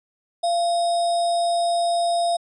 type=tone with sample-and-hold; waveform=sine; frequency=688 Hz; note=F5; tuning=26 cents flat; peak=-18 dBFS; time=0.43-2.37 s; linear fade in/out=10 ms; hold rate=4410 Hz; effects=resampled to 24000 Hz